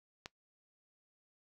click, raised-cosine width 0.2 ms, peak -25 dBFS, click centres 0.259 s, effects noise-tail reverb RT60 0.1 s tail -20 dB re dry

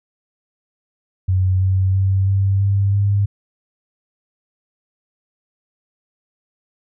sine tone with pitch steps, 93.2 / 94.66 / 96.15 / 97.66 / 99.2 / 100.76 Hz, F#2 / F#2 / G2 / G2 / G2 / G2, +13 / +40 / -33 / -6 / +21 / +48 cents, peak -13 dBFS, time 1.28-3.26 s, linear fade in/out 10 ms, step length 330 ms, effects none

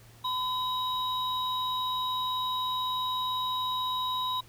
triangle tone pair together, 1011 / 3817 Hz, B5 / A#7, +40 / +40 cents, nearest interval octave + major seventh, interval 2300 cents, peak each -28 / -31 dBFS, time 0.24-4.41 s, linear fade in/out 10 ms, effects added 115 Hz sine -54 dBFS peak until 4.48 s + pink hiss -57 dBFS RMS until 4.48 s

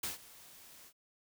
white noise with ADSR envelope, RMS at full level -36 dBFS, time 0.03-0.93 s, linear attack 6 ms, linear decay 140 ms, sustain -20 dB, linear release 63 ms, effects none

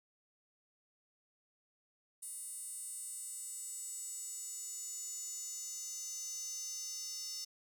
square tone with high-pass filter sweep, 410 Hz, G#4, 22 cents flat, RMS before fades -44 dBFS, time 2.22-7.45 s, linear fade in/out 10 ms, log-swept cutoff 9200 to 5600 Hz, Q 7.3, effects none

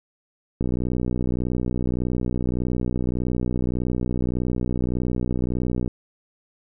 click train, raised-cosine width 3 ms, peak -12 dBFS, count 326, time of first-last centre 0.61-5.877 s, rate 61.7 Hz, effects none

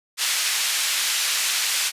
pink band-pass noise, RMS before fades -23 dBFS, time 0.17-1.92 s, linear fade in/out 50 ms, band 2300 to 11000 Hz, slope 12 dB/octave, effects resampled to 32000 Hz

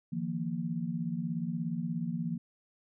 sine chord, Eb suspended second, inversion none, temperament equal with one note detuned, 155.56 / 172.31 / 233.1 Hz, Eb3 / F3 / Bb3, 0 / -23 / 0 cents, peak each -38 / -34 / -36 dBFS, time 0.12-2.38 s, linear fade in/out 10 ms, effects none

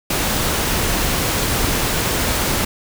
pink noise, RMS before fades -19 dBFS, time 0.1-2.65 s, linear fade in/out 5 ms, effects none

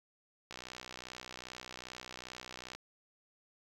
click train, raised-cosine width 0.2 ms, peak -27 dBFS, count 141, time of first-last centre 0.51-2.75 s, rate 62.5 Hz, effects 9-bit

